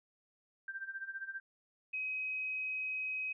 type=tone with tremolo; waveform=sine; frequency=1573 Hz; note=G6; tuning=6 cents sharp; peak=-37 dBFS; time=0.68-1.4 s; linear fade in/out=2 ms; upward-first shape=sine; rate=15 Hz; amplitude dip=80%
type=tone; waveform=sine; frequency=2532 Hz; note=D#7; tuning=30 cents sharp; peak=-35 dBFS; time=1.93-3.33 s; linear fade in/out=10 ms
effects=none